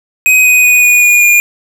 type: tone with pitch steps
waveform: square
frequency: 2516 / 2497 / 2478 / 2460 / 2442 / 2423 Hz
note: D#7 / D#7 / D#7 / D#7 / D#7 / D#7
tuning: +19 / +6 / -8 / -20 / -33 / -47 cents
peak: -5 dBFS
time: 0.26-1.4 s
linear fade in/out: 0 ms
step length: 190 ms
effects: none